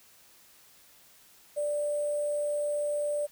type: tone with sample-and-hold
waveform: sine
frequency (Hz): 587.3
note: D5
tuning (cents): 0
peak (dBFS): -27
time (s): 1.56-3.27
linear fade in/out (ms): 20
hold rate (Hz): 8820
effects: white hiss -58 dBFS RMS until 3.31 s